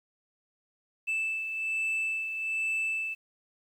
sine beating tone pair, 2637 / 2638.2 Hz, E7 / E7, 0 / +1 cents, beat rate 1.2 Hz, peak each -27 / -35 dBFS, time 1.07-3.15 s, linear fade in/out 20 ms, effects tanh soft clip ceiling -26 dBFS + 10-bit

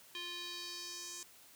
square tone with band-pass filter sweep, 350 Hz, F4, 4 cents sharp, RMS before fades -45 dBFS, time 0.15-1.23 s, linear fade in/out 0 ms, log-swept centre 3200 to 6900 Hz, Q 2.7, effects white hiss -60 dBFS RMS until 1.55 s + high-pass 60 Hz 12 dB/octave

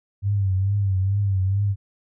sine tone with vibrato, 97.8 Hz, G2, 4 cents flat, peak -18 dBFS, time 0.22-1.76 s, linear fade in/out 50 ms, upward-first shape triangle, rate 2.3 Hz, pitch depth 87 cents each way, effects none

